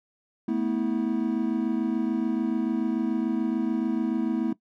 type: chord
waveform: triangle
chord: A suspended second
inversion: none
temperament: equal with one note detuned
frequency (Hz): 220 / 246.9 / 323.6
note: A3 / B3 / E4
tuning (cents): 0 / 0 / -32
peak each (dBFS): -26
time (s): 0.48-4.53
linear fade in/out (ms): 5
effects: noise-tail reverb RT60 0.1 s tail -18 dB re dry